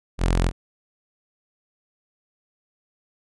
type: tone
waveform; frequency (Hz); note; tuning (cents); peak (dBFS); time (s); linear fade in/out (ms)
sawtooth; 43.65; F1; 0; -14; 0.18-0.52; 50
effects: resampled to 24000 Hz